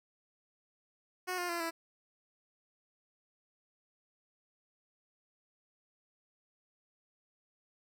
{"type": "tone with pitch steps", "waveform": "10% pulse", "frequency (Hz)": [365.5, 353.7, 342.2, 331.1], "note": ["F#4", "F4", "F4", "E4"], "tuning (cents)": [-21, 22, -35, 8], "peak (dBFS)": -26, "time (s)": [1.27, 1.71], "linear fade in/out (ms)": 20, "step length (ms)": 110, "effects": []}